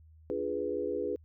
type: chord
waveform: sine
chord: D diminished seventh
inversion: none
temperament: equal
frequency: 293.7 / 349.2 / 415.3 / 493.9 Hz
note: D4 / F4 / Ab4 / Cb5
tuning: 0 / 0 / 0 / 0 cents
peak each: -39 / -38 / -34 / -35 dBFS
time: 0.3-1.16 s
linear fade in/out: 0 ms
effects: added 79 Hz sine -54 dBFS peak until 1.24 s